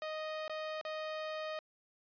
sawtooth tone with dropouts, 622.3 Hz, D#5, in tune, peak -34 dBFS, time 0.02-1.59 s, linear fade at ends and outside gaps 1 ms, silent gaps 0.48-0.496 / 0.813-0.85 s, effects resampled to 11025 Hz

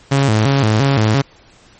sawtooth tone with vibrato, 122.3 Hz, B2, 16 cents flat, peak -7 dBFS, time 0.11-1.22 s, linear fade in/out 10 ms, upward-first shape square, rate 2.9 Hz, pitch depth 210 cents each way, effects pink hiss -47 dBFS RMS until 1.79 s + MP3 32 kbps

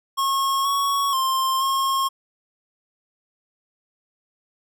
square tone with pitch steps, 1088 / 1113 / 1055 / 1077 Hz, C#6 / C#6 / C6 / C6, -33 / +7 / +14 / +50 cents, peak -20 dBFS, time 0.17-2.09 s, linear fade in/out 20 ms, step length 480 ms, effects none

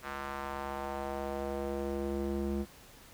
square tone with band-pass filter sweep, 69.3 Hz, C#2, in tune, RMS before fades -36 dBFS, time 0.02-2.66 s, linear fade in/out 50 ms, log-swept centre 1400 to 270 Hz, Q 1.6, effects pink hiss -55 dBFS RMS until 3.13 s

